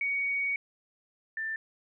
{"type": "tone pair in turn", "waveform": "sine", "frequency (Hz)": [2242, 1779.5], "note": ["C#7", "A6"], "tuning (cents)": [19, 19], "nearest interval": "major third", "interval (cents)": 400, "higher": "first", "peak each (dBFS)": [-27, -31], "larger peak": "first", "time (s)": [[0.01, 0.56], [1.37, 1.56]], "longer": "first", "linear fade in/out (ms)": 2, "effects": []}